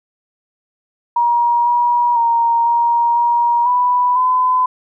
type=tone with pitch steps; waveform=sine; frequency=950 / 960 / 932 / 941 / 948 / 987 / 1012 Hz; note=A#5 / B5 / A#5 / A#5 / A#5 / B5 / B5; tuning=+33 / -49 / -1 / +16 / +29 / -1 / +42 cents; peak=-11 dBFS; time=1.16-4.66 s; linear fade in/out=5 ms; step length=500 ms; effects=none